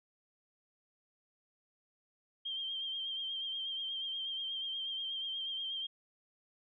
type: tone with vibrato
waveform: sine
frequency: 3176 Hz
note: G7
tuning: 22 cents sharp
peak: -36 dBFS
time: 2.45-5.87 s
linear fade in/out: 10 ms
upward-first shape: triangle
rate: 8.3 Hz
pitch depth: 46 cents each way
effects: none